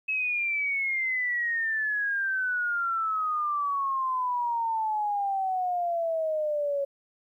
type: exponential sweep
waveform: sine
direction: down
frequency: 2585 to 554.4 Hz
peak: -25 dBFS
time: 0.08-6.85 s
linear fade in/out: 10 ms
effects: 11-bit